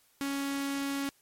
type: tone with notch filter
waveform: sawtooth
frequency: 278 Hz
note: C#4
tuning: 5 cents sharp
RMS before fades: -33 dBFS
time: 0.21-1.09 s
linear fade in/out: 0 ms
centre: 640 Hz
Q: 1.2
effects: white hiss -66 dBFS RMS until 1.21 s + MP3 64 kbps